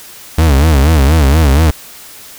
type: tone with vibrato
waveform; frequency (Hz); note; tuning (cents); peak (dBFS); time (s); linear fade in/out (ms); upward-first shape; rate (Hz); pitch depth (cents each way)
40% pulse; 73.9; D2; +11; -5; 0.38-1.71; 5; sine; 4.2; 180
effects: white hiss -34 dBFS RMS until 2.38 s